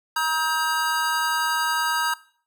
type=tone cluster; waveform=square; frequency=950 / 1274 / 1587 Hz; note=A#5 / D#6 / G6; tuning=+33 / +41 / +21 cents; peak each=-25 / -27 / -27 dBFS; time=0.16-2.14 s; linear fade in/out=5 ms; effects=noise-tail reverb RT60 0.5 s tail -20 dB re dry